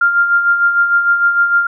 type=tone with tremolo; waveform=sine; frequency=1396.9 Hz; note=F6; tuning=in tune; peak=-7 dBFS; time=0.01-1.67 s; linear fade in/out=5 ms; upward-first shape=sine; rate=6.6 Hz; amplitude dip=55%; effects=none